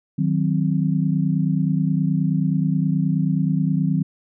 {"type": "chord", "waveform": "sine", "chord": "C diminished", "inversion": "first", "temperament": "equal", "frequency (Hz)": [155.56, 185, 261.6], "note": ["Eb3", "Gb3", "C4"], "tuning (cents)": [0, 0, 0], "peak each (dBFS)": [-20, -21, -25], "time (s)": [0.18, 4.03], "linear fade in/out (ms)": 10, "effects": []}